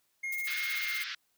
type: tone with pitch glide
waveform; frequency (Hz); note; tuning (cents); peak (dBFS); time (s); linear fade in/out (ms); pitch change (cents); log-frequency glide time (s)
triangle; 2142 to 2119; C7 to C7; +40 to +21; -31; 0.23-1.03; 10; -19; 0.74-0.91
type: noise with tremolo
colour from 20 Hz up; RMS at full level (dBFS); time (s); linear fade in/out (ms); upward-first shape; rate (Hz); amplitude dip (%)
violet; -39; 0.32-1.04; 5; sine; 16; 85
type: band-pass noise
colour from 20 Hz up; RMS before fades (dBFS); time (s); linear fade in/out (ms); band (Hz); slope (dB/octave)
pink; -39; 0.47-1.15; 5; 1400 to 5200; 48
effects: white hiss -74 dBFS RMS until 1.37 s